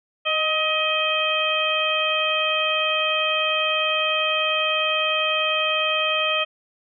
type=harmonic tone with a mistuned harmonic; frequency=631 Hz; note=D#5; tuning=24 cents sharp; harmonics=1 / 2 / 3 / 4 / 5; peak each=-26 / -26 / -33 / -24 / -24 dBFS; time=0.25-6.45 s; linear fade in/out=20 ms; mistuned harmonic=1; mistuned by=-31 cents; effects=none